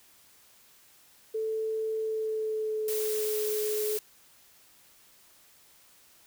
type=tone with pitch glide; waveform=sine; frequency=440 to 425.5 Hz; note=A4 to G#4; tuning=0 to +42 cents; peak=-28 dBFS; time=1.34-3.98 s; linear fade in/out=10 ms; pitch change=-58 cents; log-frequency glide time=1.99-3.54 s
type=noise; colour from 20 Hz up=blue; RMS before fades=-35 dBFS; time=2.88-3.99 s; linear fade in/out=2 ms
effects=white hiss -59 dBFS RMS until 6.26 s